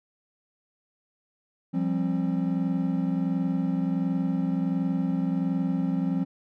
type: chord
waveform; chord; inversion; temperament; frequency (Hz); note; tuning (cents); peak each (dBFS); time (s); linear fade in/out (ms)
triangle; F suspended second; none; equal with one note detuned; 174.61 / 196 / 266.2; F3 / G3 / C4; 0 / 0 / +30; -25 / -28 / -26; 1.73-6.25; 20
effects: none